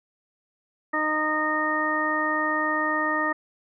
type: harmonic tone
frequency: 307.9 Hz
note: D#4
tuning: 18 cents flat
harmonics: 1 / 2 / 3 / 4 / 6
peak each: -30 / -31 / -31 / -27 / -26 dBFS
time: 0.93-3.33 s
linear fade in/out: 10 ms
effects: none